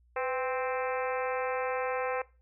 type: harmonic tone with a mistuned harmonic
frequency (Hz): 261.6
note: C4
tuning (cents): 0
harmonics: 2 / 3 / 4 / 5 / 6 / 7 / 8 / 9 / 10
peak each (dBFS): -32 / -36 / -38 / -40 / -42 / -43 / -44 / -45 / -46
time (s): 0.16-2.22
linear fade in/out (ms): 5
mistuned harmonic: 2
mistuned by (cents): -59
effects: noise-tail reverb RT60 0.3 s tail -19 dB re dry + added 60 Hz sine -61 dBFS peak until 2.41 s